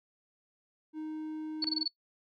triangle tone, 311.1 Hz, D#4, in tune, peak -34 dBFS, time 0.93-1.86 s, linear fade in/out 50 ms
sine tone bursts, 4435 Hz, C#8, in tune, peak -27 dBFS, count 6, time 1.62-1.88 s, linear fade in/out 5 ms, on 25 ms, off 22 ms
click, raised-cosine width 0.3 ms, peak -27 dBFS, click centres 1.643 s
effects noise-tail reverb RT60 0.1 s tail -22 dB re dry

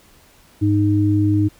sine tone pair together, 103 / 308.7 Hz, G#2 / D#4, -14 / -14 cents, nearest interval octave + perfect fifth, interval 1900 cents, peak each -16 dBFS, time 0.61-1.49 s, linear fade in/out 20 ms, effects pink hiss -51 dBFS RMS until 1.59 s

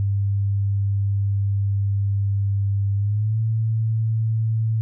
sine tone with pitch glide, 99.7 to 111.26 Hz, G2 to A2, +30 to +20 cents, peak -18 dBFS, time 0-4.81 s, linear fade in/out 0 ms, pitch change +190 cents, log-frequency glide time 2.96-3.4 s, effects none

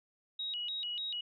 sine tone with vibrato, 3325 Hz, G#7, 1 cent sharp, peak -35 dBFS, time 0.39-1.21 s, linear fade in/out 5 ms, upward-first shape square, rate 3.4 Hz, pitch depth 230 cents each way, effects none

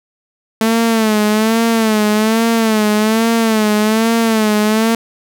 sawtooth tone with vibrato, 220 Hz, A3, in tune, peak -7 dBFS, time 0.61-4.95 s, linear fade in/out 2 ms, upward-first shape sine, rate 1.2 Hz, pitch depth 76 cents each way, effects none

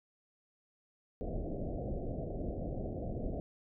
pink low-pass noise, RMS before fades -38 dBFS, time 1.21-3.4 s, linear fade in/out 0 ms, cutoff 710 Hz, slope 96 dB/octave, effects none

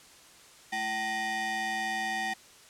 40% pulse ring-modulated tone, 552 Hz, C#5, 7 cents flat, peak -26 dBFS, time 0.72-2.34 s, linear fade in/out 10 ms, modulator 1320 Hz, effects white hiss -54 dBFS RMS until 2.69 s + low-pass 9000 Hz 12 dB/octave

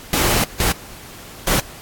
pink noise bursts at uneven times, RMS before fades -17 dBFS, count 3, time 0.13-0.44 / 0.6-0.72 / 1.47-1.6 s, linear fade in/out 2 ms, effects pink hiss -38 dBFS RMS until 1.81 s + AAC 64 kbps

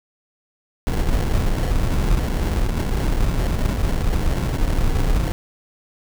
brown noise with sample-and-hold, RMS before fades -19 dBFS, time 0.87-5.32 s, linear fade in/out 0 ms, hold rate 1225 Hz, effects none

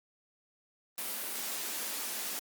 white high-pass noise, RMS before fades -37 dBFS, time 0.98-2.39 s, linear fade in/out 0 ms, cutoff 180 Hz, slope 96 dB/octave, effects Opus 32 kbps

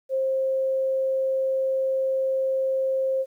sine tone, 530 Hz, C5, 22 cents sharp, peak -21 dBFS, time 0.09-3.26 s, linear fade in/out 50 ms, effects 10-bit

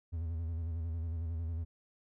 triangle tone with vibrato, 82.41 Hz, E2, in tune, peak -32 dBFS, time 0.12-1.65 s, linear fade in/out 20 ms, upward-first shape square, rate 11 Hz, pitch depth 54 cents each way, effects none

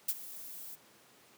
violet noise with ADSR envelope, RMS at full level -29 dBFS, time 0.08-0.76 s, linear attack 10 ms, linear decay 42 ms, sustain -17 dB, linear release 21 ms, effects pink hiss -61 dBFS RMS until 1.37 s + high-pass 200 Hz 12 dB/octave

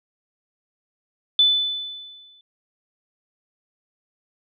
sine tone with exponential decay, 3500 Hz, A7, 10 cents flat, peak -11 dBFS, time 1.39-2.41 s, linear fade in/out 2 ms, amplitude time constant 220 ms, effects none

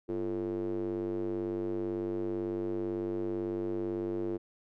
square tone with band-pass filter, 49 Hz, G1, in tune, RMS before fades -34 dBFS, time 0.08-4.38 s, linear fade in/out 20 ms, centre 370 Hz, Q 5.7, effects none

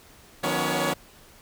10% pulse tone cluster, 155.4 / 181.5 / 243.9 / 279.9 / 562 Hz, D#3 / F#3 / B3 / C#4 / C#5, -2 / -33 / -21 / +17 / +24 cents, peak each -22 dBFS, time 0.43-0.94 s, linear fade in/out 10 ms, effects pink hiss -52 dBFS RMS until 1.41 s

